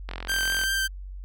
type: click train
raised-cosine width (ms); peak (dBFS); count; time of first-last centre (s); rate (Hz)
0.3; -18; 25; 0.09-0.637; 43.9
type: tone with vibrato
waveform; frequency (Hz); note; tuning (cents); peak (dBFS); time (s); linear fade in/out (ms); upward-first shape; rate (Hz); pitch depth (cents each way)
sawtooth; 1568; G6; 0; -20; 0.28-0.88; 20; sine; 5; 13
effects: added 47 Hz sine -35 dBFS peak until 1.24 s